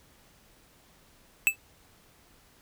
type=tone with exponential decay; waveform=square; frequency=2623 Hz; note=E7; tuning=9 cents flat; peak=-15 dBFS; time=1.47-1.56 s; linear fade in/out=0 ms; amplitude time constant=18 ms; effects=pink hiss -60 dBFS RMS until 2.61 s